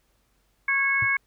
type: harmonic tone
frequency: 549 Hz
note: C#5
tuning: 17 cents flat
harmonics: 2 / 3 / 4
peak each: -31 / -25 / -22 dBFS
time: 0.68-1.17 s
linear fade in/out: 5 ms
type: tone with exponential decay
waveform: triangle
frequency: 110 Hz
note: A2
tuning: in tune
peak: -24 dBFS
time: 1.02-1.1 s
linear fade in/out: 5 ms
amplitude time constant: 16 ms
effects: added 47 Hz sine -69 dBFS peak until 1.26 s + pink hiss -69 dBFS RMS until 1.26 s